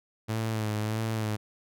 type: tone with vibrato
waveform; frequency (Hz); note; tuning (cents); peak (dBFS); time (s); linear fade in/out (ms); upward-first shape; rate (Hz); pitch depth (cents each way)
sawtooth; 109.1; A2; -14; -24; 0.28-1.37; 20; sine; 1.6; 46
effects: none